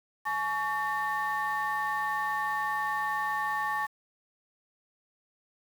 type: tone cluster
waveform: sine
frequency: 850 / 1124 / 1805 Hz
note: G#5 / C#6 / A6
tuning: +40 / +24 / +44 cents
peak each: -31 dBFS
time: 0.25-3.87 s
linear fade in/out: 20 ms
effects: tanh soft clip ceiling -22 dBFS + 8-bit